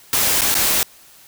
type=noise with dropouts; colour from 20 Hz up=white; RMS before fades=-17 dBFS; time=0.13-0.83 s; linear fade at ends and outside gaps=1 ms; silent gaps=0.41-0.417 / 0.543-0.551 s; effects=white hiss -47 dBFS RMS until 1.27 s